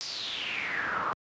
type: noise with band-pass filter sweep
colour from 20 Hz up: brown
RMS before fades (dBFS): -33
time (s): 0.01-1.13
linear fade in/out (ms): 0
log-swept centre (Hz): 5300 to 1100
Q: 6
effects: high-pass 100 Hz 12 dB/octave + resampled to 16000 Hz